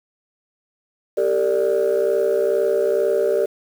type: chord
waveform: sine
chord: G minor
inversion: none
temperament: equal with one note detuned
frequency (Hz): 392 / 454.2 / 587.3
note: G4 / Bb4 / D5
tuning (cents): 0 / -45 / 0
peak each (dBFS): -19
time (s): 1.17-3.46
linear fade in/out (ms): 10
effects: tanh soft clip ceiling -11 dBFS + 7-bit